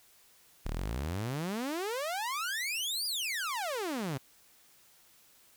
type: exponential two-way sweep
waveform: sawtooth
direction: up then down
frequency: 33.12 to 4978 to 124.7 Hz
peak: -29 dBFS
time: 0.65-4.18 s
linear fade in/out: 10 ms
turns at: 3.06 s
effects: white hiss -62 dBFS RMS until 5.56 s